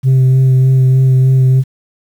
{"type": "tone with vibrato", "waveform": "sine", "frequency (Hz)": 130.81, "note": "C3", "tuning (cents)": 0, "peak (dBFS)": -3, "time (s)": [0.03, 1.64], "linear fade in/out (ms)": 50, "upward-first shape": "sine", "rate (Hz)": 3.3, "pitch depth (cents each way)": 17, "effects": ["tanh soft clip ceiling -5 dBFS", "7-bit"]}